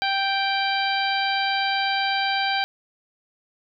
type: harmonic tone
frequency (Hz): 784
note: G5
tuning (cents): 0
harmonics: 1 / 2 / 3 / 4 / 5 / 6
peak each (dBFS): -24 / -27 / -29 / -30 / -31 / -32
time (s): 0.02-2.64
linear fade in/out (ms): 0
effects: none